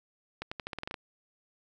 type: accelerating click train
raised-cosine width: 0.3 ms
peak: -20 dBFS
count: 10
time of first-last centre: 0.42-0.942 s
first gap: 95 ms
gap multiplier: 0.87
effects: none